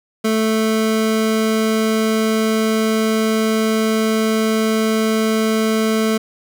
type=tone; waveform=25% pulse; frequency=220 Hz; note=A3; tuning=in tune; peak=-11 dBFS; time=0.24-6.18 s; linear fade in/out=10 ms; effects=none